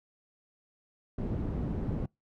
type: low-pass noise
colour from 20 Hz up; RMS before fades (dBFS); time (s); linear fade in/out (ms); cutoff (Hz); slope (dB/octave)
white; -33; 1.18-2.06; 5; 200; 12
effects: noise-tail reverb RT60 0.2 s tail -26 dB re dry